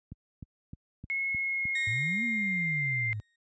click train, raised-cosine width 5 ms, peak -28 dBFS, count 6, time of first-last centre 0.12-1.654 s, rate 3.26 Hz
sine tone with pitch glide, 2176 to 2095 Hz, C#7 to C7, -33 to +2 cents, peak -28 dBFS, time 1.1-3.13 s, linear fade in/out 0 ms, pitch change -65 cents, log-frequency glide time 1.29-2.85 s
35% pulse tone with exponential decay, 1864 Hz, A#6, 1 cent flat, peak -30 dBFS, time 1.75-3.36 s, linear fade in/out 5 ms, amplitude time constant 350 ms
sine exponential two-way sweep, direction up then down, 102.7 to 239.9 to 102.7 Hz, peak -32 dBFS, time 1.87-3.2 s, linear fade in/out 0 ms, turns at 2.24 s
effects high-pass 60 Hz 12 dB/octave + resampled to 16000 Hz

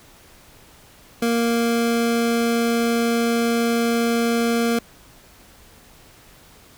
25% pulse tone, 233.1 Hz, A#3, in tune, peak -14 dBFS, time 1.22-4.79 s, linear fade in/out 5 ms, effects pink hiss -49 dBFS RMS until 6.77 s

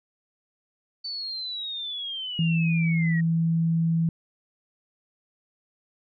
sine linear sweep, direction down, 4544 to 1860 Hz, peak -30 dBFS, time 1.04-3.21 s, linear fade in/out 10 ms
sine tone, 164.81 Hz, E3, in tune, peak -20 dBFS, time 2.39-4.09 s, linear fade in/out 2 ms
effects none

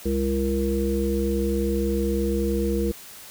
harmonic tone with a mistuned harmonic, 67.8 Hz, C#2, 38 cents flat, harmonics 1 / 3 / 5 / 7, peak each -26 / -26 / -27 / -27 dBFS, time 0.05-2.92 s, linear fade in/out 10 ms, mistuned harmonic 7, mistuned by -19 cents, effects white hiss -43 dBFS RMS until 3.3 s

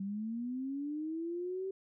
sine linear sweep, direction up, 191.2 to 387.9 Hz, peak -35 dBFS, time 0-1.71 s, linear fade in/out 5 ms, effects none

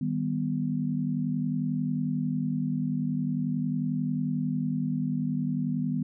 sine chord, Eb augmented, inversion none, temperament equal, 155.56 / 196 / 246.9 Hz, Eb3 / G3 / B3, 0 / 0 / 0 cents, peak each -30 / -32 / -29 dBFS, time 0.01-6.03 s, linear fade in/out 5 ms, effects none

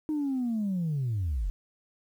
sine linear sweep, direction down, 311.9 to 39.14 Hz, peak -25 dBFS, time 0.09-1.5 s, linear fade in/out 0 ms, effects tanh soft clip ceiling -24 dBFS + 10-bit

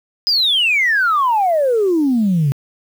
sine exponential sweep, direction down, 5080 to 133.2 Hz, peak -11 dBFS, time 0.27-2.52 s, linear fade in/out 0 ms, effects tanh soft clip ceiling -8 dBFS + 7-bit

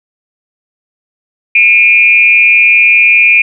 sine tone with frequency modulation, 2415 Hz, D7, 48 cents sharp, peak -3 dBFS, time 1.55-3.42 s, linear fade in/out 5 ms, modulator 195 Hz, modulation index 0.61, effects none

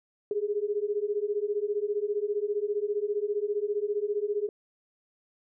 sine beating tone pair, 405.5 / 420.5 Hz, G#4 / G#4, -41 / +22 cents, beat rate 15 Hz, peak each -30 / -29 dBFS, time 0.31-4.49 s, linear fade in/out 2 ms, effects none

